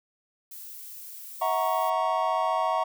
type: noise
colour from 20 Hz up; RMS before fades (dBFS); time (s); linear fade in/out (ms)
violet; -42; 0.51-1.9; 5
type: chord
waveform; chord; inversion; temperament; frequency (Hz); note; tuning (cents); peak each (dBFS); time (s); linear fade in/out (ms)
triangle; F# dominant seventh; third; equal with one note detuned; 645.3 / 740 / 932.3 / 1108.7; E5 / F#5 / A#5 / C#6; -37 / 0 / 0 / 0; -27; 1.41-2.84; 10
effects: none